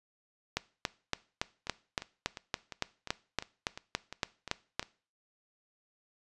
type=two click trains; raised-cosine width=0.2 ms; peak=-23 / -12 dBFS; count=10 / 16; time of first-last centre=1.67-4.828 / 0.57-4.795 s; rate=2.85 / 3.55 Hz; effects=noise-tail reverb RT60 0.4 s tail -20 dB re dry + resampled to 24000 Hz